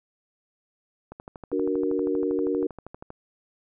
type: click train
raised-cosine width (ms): 1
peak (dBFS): -25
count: 26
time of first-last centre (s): 1.12-3.104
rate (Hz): 12.6
type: chord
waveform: sine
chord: D augmented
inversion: none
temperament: equal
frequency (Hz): 293.7 / 370 / 466.2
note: D4 / F#4 / A#4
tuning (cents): 0 / 0 / 0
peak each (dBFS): -27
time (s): 1.52-2.67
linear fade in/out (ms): 5
effects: none